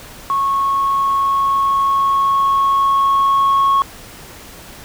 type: tone with level ramp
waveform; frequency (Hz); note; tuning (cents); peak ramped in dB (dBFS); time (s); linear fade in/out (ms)
sine; 1099; C#6; -15; -13 to -8; 0.3-3.82; 0
effects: tanh soft clip ceiling -9 dBFS + pink hiss -37 dBFS RMS until 4.84 s